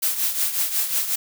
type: noise with tremolo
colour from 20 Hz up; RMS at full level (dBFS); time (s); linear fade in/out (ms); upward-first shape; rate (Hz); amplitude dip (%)
blue; -20; 0.02-1.16; 10; triangle; 5.5; 70
effects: none